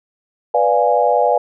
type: chord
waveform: sine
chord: B diminished seventh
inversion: none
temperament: equal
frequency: 493.9 / 587.3 / 698.5 / 830.6 Hz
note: B4 / D5 / F5 / Ab5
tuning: 0 / 0 / 0 / 0 cents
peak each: -17 dBFS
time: 0.54-1.38 s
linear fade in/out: 5 ms
effects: none